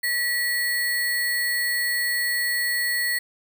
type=tone with sample-and-hold; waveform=sine; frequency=1935 Hz; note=B6; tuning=36 cents flat; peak=-21 dBFS; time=0.03-3.19 s; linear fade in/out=10 ms; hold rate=6300 Hz; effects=none